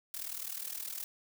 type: noise with amplitude modulation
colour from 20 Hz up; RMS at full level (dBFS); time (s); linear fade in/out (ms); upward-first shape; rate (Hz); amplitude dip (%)
blue; -37; 0.14-1.04; 0; sine; 39.5; 80
effects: none